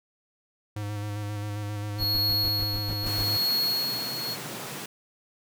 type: tone with vibrato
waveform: square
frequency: 103.83 Hz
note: G#2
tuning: in tune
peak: -31 dBFS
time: 0.76-3.37 s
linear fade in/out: 5 ms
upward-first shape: square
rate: 7.5 Hz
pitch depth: 22 cents each way
type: tone with tremolo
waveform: square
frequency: 4324 Hz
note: C#8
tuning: 44 cents flat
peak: -23 dBFS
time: 1.98-4.37 s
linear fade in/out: 50 ms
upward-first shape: sine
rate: 0.81 Hz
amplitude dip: 65%
type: noise bursts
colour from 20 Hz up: brown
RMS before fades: -34 dBFS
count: 9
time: 1.99-3.238 s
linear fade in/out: 10 ms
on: 64 ms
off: 84 ms
type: high-pass noise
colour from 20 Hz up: pink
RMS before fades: -37 dBFS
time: 3.06-4.86 s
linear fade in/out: 5 ms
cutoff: 110 Hz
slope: 96 dB/octave
effects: none